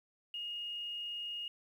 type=tone with quantisation; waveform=sine; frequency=2858 Hz; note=F7; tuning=39 cents sharp; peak=-38 dBFS; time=0.34-1.48 s; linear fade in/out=2 ms; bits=11; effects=none